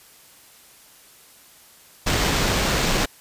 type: noise with sample-and-hold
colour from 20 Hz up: pink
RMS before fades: -21 dBFS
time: 2.06-3.06 s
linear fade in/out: 10 ms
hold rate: 11025 Hz
effects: white hiss -50 dBFS RMS until 3.2 s + resampled to 32000 Hz